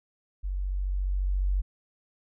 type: tone with level ramp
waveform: sine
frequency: 47.16 Hz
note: F#1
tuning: 34 cents sharp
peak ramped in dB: -28 to -22 dBFS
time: 0.43-1.62 s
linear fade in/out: 20 ms
effects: none